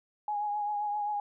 sine tone with vibrato, 830.6 Hz, G#5, in tune, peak -29 dBFS, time 0.28-1.2 s, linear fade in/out 2 ms, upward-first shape triangle, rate 7.6 Hz, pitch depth 33 cents each way, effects none

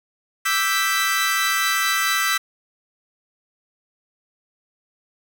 sawtooth chord, E minor seventh, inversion third, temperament equal, 1174.7 / 1318.5 / 1568 / 1975.5 Hz, D6 / E6 / G6 / B6, 0 / 0 / 0 / 0 cents, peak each -25 / -20 / -21 / -19 dBFS, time 0.45-2.38 s, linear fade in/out 10 ms, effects none

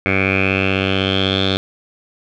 10% pulse tone with low-pass filter sweep, 96.1 Hz, G2, 34 cents flat, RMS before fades -17 dBFS, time 0.06-1.57 s, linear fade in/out 0 ms, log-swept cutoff 2200 to 3700 Hz, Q 8.5, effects none

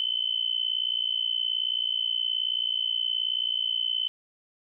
sine tone with amplitude modulation, 3043 Hz, F#7, 48 cents sharp, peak -21 dBFS, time 0-4.08 s, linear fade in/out 0 ms, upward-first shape sine, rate 58.8 Hz, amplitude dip 90%, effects none

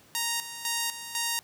5% pulse tone with tremolo, 932.3 Hz, A#5, in tune, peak -15 dBFS, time 0.15-1.39 s, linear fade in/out 0 ms, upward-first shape square, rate 2 Hz, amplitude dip 70%, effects pink hiss -57 dBFS RMS until 1.43 s + high-pass 100 Hz 12 dB/octave

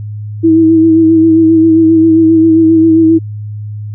sine tone with vibrato, 323.7 Hz, E4, 31 cents flat, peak -3 dBFS, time 0.43-3.19 s, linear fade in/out 20 ms, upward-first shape sine, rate 7.5 Hz, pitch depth 29 cents each way, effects added 105 Hz sine -19 dBFS peak until 3.94 s

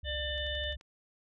sine tone with vibrato, 69 Hz, C#2, 7 cents flat, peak -38 dBFS, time 0.03-0.77 s, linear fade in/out 5 ms, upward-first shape sine, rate 19 Hz, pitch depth 210 cents each way
harmonic tone, 596 Hz, D5, 25 cents sharp, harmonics 1 / 3 / 5 / 6, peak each -39 / -39 / -39 / -39 dBFS, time 0.04-0.76 s, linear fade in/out 50 ms
click train, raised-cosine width 0.2 ms, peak -37 dBFS, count 6, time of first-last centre 0.38-0.811 s, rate 11.6 Hz
effects none

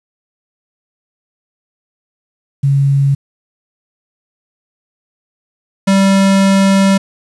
sine / square tone pair in turn, 138.9 / 194.69 Hz, C#3 / G3, +4 / -12 cents, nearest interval tritone, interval 584 cents, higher second, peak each -8 dBFS, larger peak neither, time 2.63-3.15 / 5.87-6.98 s, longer second, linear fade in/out 10 ms, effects resampled to 24000 Hz + 7-bit

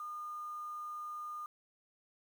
sine tone with quantisation, 1215 Hz, D#6, 42 cents flat, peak -40 dBFS, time 0-1.46 s, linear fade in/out 2 ms, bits 10, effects none

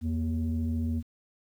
sine tone pair together, 83.62 / 236.5 Hz, E2 / A#3, +25 / +25 cents, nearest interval octave + tritone, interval 1800 cents, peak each -27 / -29 dBFS, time 0.01-1.03 s, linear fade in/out 50 ms, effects tanh soft clip ceiling -22 dBFS + 10-bit

